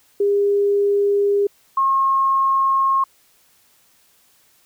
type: tone pair in turn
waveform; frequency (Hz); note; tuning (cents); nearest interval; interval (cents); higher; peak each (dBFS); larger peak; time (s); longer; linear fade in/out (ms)
sine; 404.2 / 1079.1; G#4 / C#6; -47 / -47; octave + perfect fourth; 1700; second; -14; neither; 0.2-1.47 / 1.77-3.04; neither; 5
effects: white hiss -57 dBFS RMS until 4.65 s